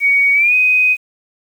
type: tone with pitch glide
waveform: sine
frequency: 2245 to 2505 Hz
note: C#7 to D#7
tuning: +21 to +11 cents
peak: -9 dBFS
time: 0-0.97 s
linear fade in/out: 50 ms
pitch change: +190 cents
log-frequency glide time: 0.34-0.54 s
effects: 7-bit